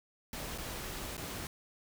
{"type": "noise with dropouts", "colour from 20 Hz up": "pink", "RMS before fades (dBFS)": -41, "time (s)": [0.33, 1.47], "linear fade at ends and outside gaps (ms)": 1, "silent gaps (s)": [[0.578, 0.583], [1.168, 1.178]], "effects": []}